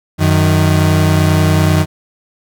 35% pulse tone pair together, 92.5 / 154.85 Hz, F#2 / D#3, 0 / -8 cents, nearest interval major sixth, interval 892 cents, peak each -10 dBFS, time 0.18-1.86 s, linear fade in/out 50 ms, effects none

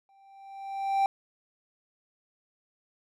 triangle tone with exponential growth, 784 Hz, G5, in tune, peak -18 dBFS, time 0.09-1.06 s, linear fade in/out 1 ms, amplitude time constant 210 ms, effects none

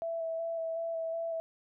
sine tone with vibrato, 659.3 Hz, E5, in tune, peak -32 dBFS, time 0.02-1.4 s, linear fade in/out 0 ms, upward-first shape square, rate 2.7 Hz, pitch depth 14 cents each way, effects none

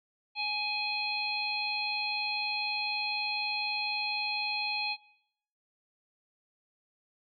harmonic tone, 836 Hz, G#5, 11 cents sharp, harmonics 1 / 3 / 4 / 5, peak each -37 / -33 / -42 / -35 dBFS, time 0.35-4.97 s, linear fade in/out 50 ms, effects noise-tail reverb RT60 0.7 s tail -19 dB re dry + AAC 48 kbps

